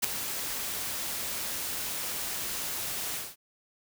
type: noise with ADSR envelope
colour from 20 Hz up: white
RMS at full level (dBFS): -22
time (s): 0.02-3.36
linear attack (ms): 24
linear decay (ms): 3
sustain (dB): -12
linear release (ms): 210
effects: none